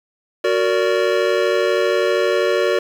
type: chord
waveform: square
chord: Gb augmented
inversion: none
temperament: just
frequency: 370 / 462.5 / 578.1 Hz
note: Gb4 / Bb4 / D5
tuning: 0 / -14 / -27 cents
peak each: -20 dBFS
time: 0.44-2.79 s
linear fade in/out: 5 ms
effects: low-pass 4000 Hz 12 dB/octave + 7-bit